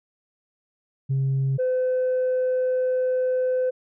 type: tone pair in turn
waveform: sine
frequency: 135 / 509.7 Hz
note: C#3 / C5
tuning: -45 / -45 cents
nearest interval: octave + major seventh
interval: 2300 cents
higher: second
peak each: -18 dBFS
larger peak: neither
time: 1.09-1.58 / 1.58-3.71 s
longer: second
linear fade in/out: 20 ms
effects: tanh soft clip ceiling -18 dBFS